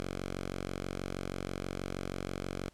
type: tone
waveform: 5% pulse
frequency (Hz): 46.25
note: F#1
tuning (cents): 0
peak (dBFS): -25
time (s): 0-2.69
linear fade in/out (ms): 0
effects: pink hiss -65 dBFS RMS until 2.73 s + low-pass 10000 Hz 12 dB/octave